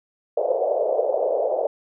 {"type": "band-pass noise", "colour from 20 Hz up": "white", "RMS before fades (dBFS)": -22, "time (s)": [0.37, 1.67], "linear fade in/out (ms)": 5, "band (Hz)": [460, 650], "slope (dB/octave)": 48, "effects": []}